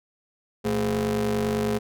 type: ring-modulated tone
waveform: 35% pulse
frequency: 98 Hz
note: G2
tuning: in tune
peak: -18 dBFS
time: 0.64-1.79 s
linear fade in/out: 20 ms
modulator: 319 Hz
effects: none